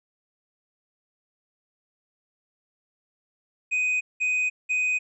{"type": "tone bursts", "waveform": "triangle", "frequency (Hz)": 2500, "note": "D#7", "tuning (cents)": 8, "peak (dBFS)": -20, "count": 3, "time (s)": [3.71, 4.99], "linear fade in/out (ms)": 20, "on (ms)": 300, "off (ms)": 190, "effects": ["resampled to 24000 Hz"]}